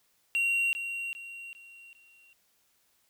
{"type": "tone with echo", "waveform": "triangle", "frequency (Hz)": 2751, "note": "F7", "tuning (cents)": -27, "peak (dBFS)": -23, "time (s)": [0.35, 0.73], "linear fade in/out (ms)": 0, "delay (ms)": 400, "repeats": 4, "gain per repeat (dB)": -8, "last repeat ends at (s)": 2.33, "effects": ["white hiss -70 dBFS RMS until 3.09 s"]}